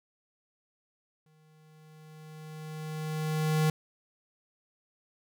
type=tone with exponential growth; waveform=square; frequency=155.56 Hz; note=D#3; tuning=in tune; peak=-23 dBFS; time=1.26-3.7 s; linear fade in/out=2 ms; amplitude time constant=530 ms; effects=none